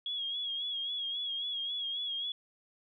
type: tone with vibrato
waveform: sine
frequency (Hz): 3315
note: G#7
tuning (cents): -4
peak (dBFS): -33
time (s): 0.06-2.32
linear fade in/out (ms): 2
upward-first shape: sine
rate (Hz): 3.7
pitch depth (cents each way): 52
effects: none